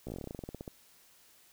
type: slowing click train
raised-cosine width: 2 ms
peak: -27 dBFS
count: 18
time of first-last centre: 0.07-0.678 s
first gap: 15 ms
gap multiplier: 1.1
effects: white hiss -62 dBFS RMS until 1.52 s